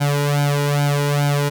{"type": "tone with flanger", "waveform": "sawtooth", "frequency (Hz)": 144.2, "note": "D3", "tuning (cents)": -31, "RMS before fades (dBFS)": -18, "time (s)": [0, 1.5], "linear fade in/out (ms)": 20, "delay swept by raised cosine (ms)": [1.3, 2.11], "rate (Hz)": 2.4, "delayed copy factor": 0.95, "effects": []}